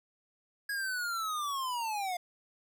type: linear sweep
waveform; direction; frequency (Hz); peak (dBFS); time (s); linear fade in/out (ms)
square; down; 1661.2 to 698.5; -33; 0.69-2.17; 5
effects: none